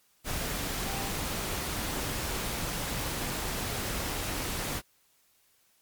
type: tone in noise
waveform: sine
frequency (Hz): 784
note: G5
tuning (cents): 0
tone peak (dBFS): -40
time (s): 0.83-1.13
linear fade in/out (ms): 50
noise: pink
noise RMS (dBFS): -33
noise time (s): 0.24-4.82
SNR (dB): -10
effects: white hiss -67 dBFS RMS until 5.81 s + MP3 96 kbps